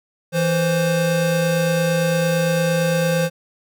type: tone pair together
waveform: square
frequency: 164.6 / 522.6 Hz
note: E3 / C5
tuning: -2 / -2 cents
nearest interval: octave + minor sixth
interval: 2000 cents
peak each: -20 dBFS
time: 0.32-3.3 s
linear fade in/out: 50 ms
effects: none